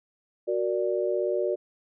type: chord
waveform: sine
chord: Gb augmented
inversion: none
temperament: equal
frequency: 370 / 466.2 / 587.3 Hz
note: Gb4 / Bb4 / D5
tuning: 0 / 0 / 0 cents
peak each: -27 / -30 / -28 dBFS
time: 0.47-1.56 s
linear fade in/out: 20 ms
effects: none